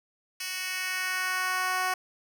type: tone with high-pass filter sweep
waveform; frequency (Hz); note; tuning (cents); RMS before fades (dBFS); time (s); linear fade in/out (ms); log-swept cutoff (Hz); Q
10% pulse; 370; F#4; 0; -30; 0.4-1.94; 5; 3200 to 750; 1.3
effects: none